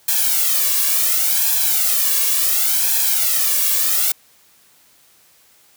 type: noise with flanger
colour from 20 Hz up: blue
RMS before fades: -17 dBFS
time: 0.08-4.12 s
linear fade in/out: 5 ms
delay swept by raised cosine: 1.2 to 1.79 ms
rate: 0.7 Hz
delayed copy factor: +0.95
effects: white hiss -53 dBFS RMS until 5.76 s + high-pass 60 Hz 12 dB/octave